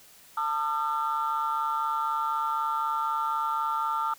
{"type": "tone cluster", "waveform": "sine", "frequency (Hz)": [895, 1208, 1352], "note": ["A5", "D6", "E6"], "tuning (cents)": [29, 48, 43], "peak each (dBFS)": -29, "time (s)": [0.37, 4.14], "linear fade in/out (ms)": 5, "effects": ["tanh soft clip ceiling -19 dBFS", "white hiss -54 dBFS RMS until 4.18 s"]}